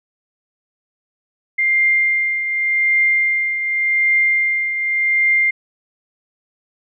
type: tone with tremolo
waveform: sine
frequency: 2100 Hz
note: C7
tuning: 6 cents sharp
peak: -11 dBFS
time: 1.58-5.51 s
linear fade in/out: 10 ms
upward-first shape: triangle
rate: 0.87 Hz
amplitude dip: 60%
effects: none